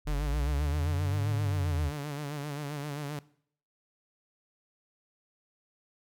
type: linear two-way sweep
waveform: sine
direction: up then down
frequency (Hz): 41.2 to 108.4 to 73.4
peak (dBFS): -27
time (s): 0.05-1.92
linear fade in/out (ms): 50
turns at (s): 1.34
type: tone with vibrato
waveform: sawtooth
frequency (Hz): 145.7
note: D3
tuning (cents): -13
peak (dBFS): -30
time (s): 0.07-3.19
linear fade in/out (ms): 2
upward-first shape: sine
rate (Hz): 7.6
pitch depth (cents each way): 67
effects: noise-tail reverb RT60 0.6 s tail -20 dB re dry